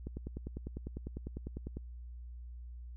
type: click train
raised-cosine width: 3 ms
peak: -28 dBFS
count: 18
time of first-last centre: 0.07-1.77 s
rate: 10 Hz
effects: added 60 Hz sine -44 dBFS peak until 2.96 s